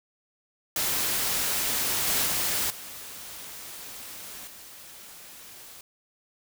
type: noise with level steps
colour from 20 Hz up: white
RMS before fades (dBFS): -27 / -25 / -27 / -41 / -46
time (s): 0.76-5.81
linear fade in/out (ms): 2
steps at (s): 2.07 / 2.26 / 2.7 / 4.47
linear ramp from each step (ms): 5
effects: none